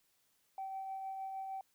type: tone with tremolo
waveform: sine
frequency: 771 Hz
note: G5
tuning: 29 cents flat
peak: -37 dBFS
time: 0.58-1.61 s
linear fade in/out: 2 ms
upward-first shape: triangle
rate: 6.5 Hz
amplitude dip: 35%
effects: tanh soft clip ceiling -35 dBFS + white hiss -75 dBFS RMS until 1.74 s